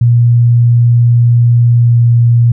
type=tone with pitch glide; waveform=sine; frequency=119.2 to 118.38 Hz; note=A#2 to A#2; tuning=+39 to +27 cents; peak=-4 dBFS; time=0.01-2.52 s; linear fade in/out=5 ms; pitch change=-12 cents; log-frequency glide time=1.77-2 s; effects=none